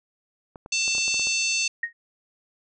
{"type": "clicks", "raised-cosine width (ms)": 1, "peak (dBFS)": -26, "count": 9, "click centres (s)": [0.558, 0.661, 0.879, 0.951, 0.982, 1.08, 1.143, 1.196, 1.271]}
{"type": "harmonic tone", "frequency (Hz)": 890, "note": "A5", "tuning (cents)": 20, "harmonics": [3, 4, 5, 6, 7, 8, 9], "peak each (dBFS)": [-25, -35, -28, -37, -28, -37, -39], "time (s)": [0.72, 1.68], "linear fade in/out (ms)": 5}
{"type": "tone with exponential decay", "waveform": "sine", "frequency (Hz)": 1864.7, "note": "A#6", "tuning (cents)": 0, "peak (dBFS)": -20, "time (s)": [1.83, 1.93], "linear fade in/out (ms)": 5, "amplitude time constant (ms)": 21}
{"effects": []}